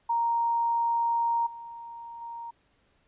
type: tone with level steps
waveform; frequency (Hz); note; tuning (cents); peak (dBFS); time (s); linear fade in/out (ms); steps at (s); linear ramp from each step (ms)
sine; 932.3; A#5; 0; -23 / -39 / -36; 0.09-2.51; 10; 1.46 / 2.21; 10
effects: pink hiss -68 dBFS RMS until 3.07 s + resampled to 8000 Hz